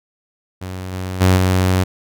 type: tone with level steps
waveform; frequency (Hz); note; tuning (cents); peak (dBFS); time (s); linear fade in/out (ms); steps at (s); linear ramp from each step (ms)
sawtooth; 92.7; F#2; +4; -22 / -19 / -6 / -9; 0.61-1.84; 10; 0.92 / 1.2 / 1.36; 20
effects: none